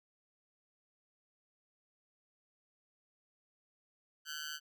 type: tone with amplitude modulation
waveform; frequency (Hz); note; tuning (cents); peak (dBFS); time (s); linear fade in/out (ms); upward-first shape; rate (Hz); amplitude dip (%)
15% pulse; 1520; F#6; +46; -30; 4.25-4.6; 50; sine; 153; 90
effects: none